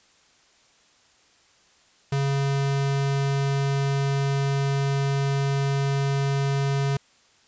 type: tone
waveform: square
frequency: 138.59 Hz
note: C#3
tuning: in tune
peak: -22 dBFS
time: 2.12-6.97 s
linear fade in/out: 5 ms
effects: white hiss -59 dBFS RMS until 7.47 s + resampled to 16000 Hz